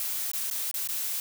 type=noise with dropouts; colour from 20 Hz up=blue; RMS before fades=-31 dBFS; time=0-1.2 s; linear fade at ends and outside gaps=1 ms; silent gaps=0.316-0.334 / 0.501-0.51 / 0.713-0.741 / 0.874-0.888 s; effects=none